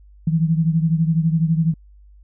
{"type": "beating tone pair", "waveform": "sine", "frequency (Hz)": [160.2, 172.2], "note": ["E3", "F3"], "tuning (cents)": [-49, -24], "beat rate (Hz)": 12, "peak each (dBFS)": [-16, -21], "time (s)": [0.27, 1.74], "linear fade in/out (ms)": 5, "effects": ["added 50 Hz sine -44 dBFS peak until 2.23 s"]}